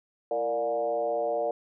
sine tone with frequency modulation, 587 Hz, D5, 1 cent flat, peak -25 dBFS, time 0.31-1.51 s, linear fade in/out 2 ms, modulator 125 Hz, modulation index 1.2, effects none

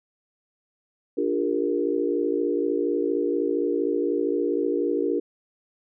sine chord, G minor seventh, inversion second, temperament equal with one note detuned, 293.7 / 349.2 / 402.1 / 466.2 Hz, D4 / F4 / G4 / Bb4, 0 / 0 / +44 / 0 cents, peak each -27 dBFS, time 1.17-5.2 s, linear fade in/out 10 ms, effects none

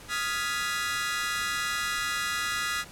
sawtooth chord, F half-diminished seventh, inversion third, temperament equal with one note detuned, 1244.5 / 1396.9 / 1679.6 / 1975.5 Hz, Eb6 / F6 / Ab6 / Cb7, 0 / 0 / +19 / 0 cents, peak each -30 dBFS, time 0.08-2.85 s, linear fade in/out 50 ms, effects pink hiss -47 dBFS RMS until 2.91 s + low-pass 12000 Hz 12 dB/octave

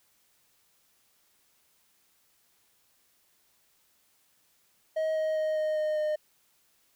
triangle tone with pitch steps, 632 / 627.6 / 623.3 / 619 / 614.7 / 610.5 Hz, D#5 / D#5 / D#5 / D#5 / D#5 / D#5, +27 / +15 / +3 / -9 / -21 / -33 cents, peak -24 dBFS, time 4.96-6.16 s, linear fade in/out 10 ms, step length 200 ms, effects white hiss -68 dBFS RMS until 6.95 s

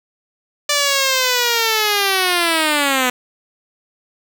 5% pulse linear sweep, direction down, 588 to 246.9 Hz, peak -3 dBFS, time 0.69-3.1 s, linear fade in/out 5 ms, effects none

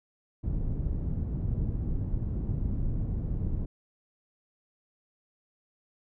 pink low-pass noise, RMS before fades -30 dBFS, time 0.43-3.66 s, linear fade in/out 10 ms, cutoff 170 Hz, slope 12 dB/octave, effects none

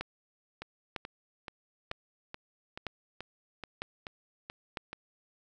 two click trains, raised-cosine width 0.3 ms, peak -19 / -24 dBFS, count 6 / 11, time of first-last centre 0.01-4.772 / 0.62-4.93 s, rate 1.05 / 2.32 Hz, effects none

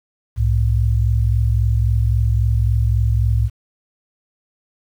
sine tone pair together, 64.8 / 108.5 Hz, C2 / A2, -16 / -24 cents, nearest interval major sixth, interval 892 cents, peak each -16 dBFS, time 0.36-3.5 s, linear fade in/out 50 ms, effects 8-bit

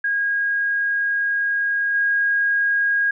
sine tone with level steps, 1635 Hz, G#6, 28 cents flat, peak -18 / -16 dBFS, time 0.04-3.11 s, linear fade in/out 5 ms, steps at 1.94 s, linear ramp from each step 10 ms, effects none

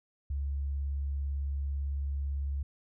sine tone with vibrato, 69.9 Hz, C#2, 15 cents sharp, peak -30 dBFS, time 0.3-2.63 s, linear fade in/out 5 ms, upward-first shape square, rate 18 Hz, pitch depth 11 cents each way, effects none

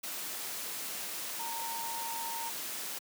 sine tone in noise, 920 Hz, A#5, 23 cents flat, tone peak -38 dBFS, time 1.39-2.5 s, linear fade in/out 10 ms, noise white, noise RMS -39 dBFS, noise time 0.03-2.99 s, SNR -2 dB, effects high-pass 200 Hz 12 dB/octave

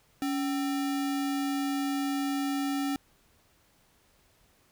sine tone with sample-and-hold, 280 Hz, C#4, 18 cents sharp, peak -27 dBFS, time 0.22-2.96 s, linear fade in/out 0 ms, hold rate 1050 Hz, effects pink hiss -65 dBFS RMS until 4.71 s

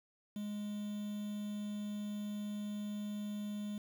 triangle tone with quantisation, 207.7 Hz, G#3, in tune, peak -36 dBFS, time 0.36-3.78 s, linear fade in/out 2 ms, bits 9, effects none

